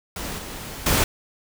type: noise with level steps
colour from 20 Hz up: pink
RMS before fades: -31 / -35 / -19 dBFS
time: 0.16-1.04 s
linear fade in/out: 2 ms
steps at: 0.38 / 0.86 s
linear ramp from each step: 5 ms
effects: none